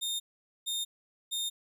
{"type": "tone bursts", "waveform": "sawtooth", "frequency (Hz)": 3656, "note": "A#7", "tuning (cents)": -34, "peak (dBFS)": -28, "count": 3, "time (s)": [0.01, 1.5], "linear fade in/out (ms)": 20, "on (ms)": 190, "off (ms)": 460, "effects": []}